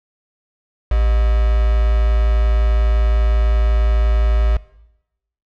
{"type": "tone with quantisation", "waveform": "sine", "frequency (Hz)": 55.9, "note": "A1", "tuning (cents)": 28, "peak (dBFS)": -12, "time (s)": [0.91, 4.57], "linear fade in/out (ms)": 5, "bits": 4, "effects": ["noise-tail reverb RT60 0.9 s tail -20 dB re dry", "low-pass 3000 Hz 12 dB/octave"]}